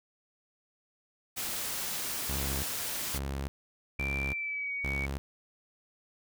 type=noise; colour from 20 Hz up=white; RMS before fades=-35 dBFS; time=1.36-3.19 s; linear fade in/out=20 ms
type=tone bursts; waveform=sawtooth; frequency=68.5 Hz; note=C#2; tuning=20 cents flat; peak=-29 dBFS; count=4; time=2.29-5.18 s; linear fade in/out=0 ms; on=340 ms; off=510 ms
type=tone with pitch glide; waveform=sine; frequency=2349 to 2247 Hz; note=D7 to C#7; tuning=0 to +23 cents; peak=-32 dBFS; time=3.99-5.06 s; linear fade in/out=5 ms; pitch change=-77 cents; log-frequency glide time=4.32-4.74 s
effects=none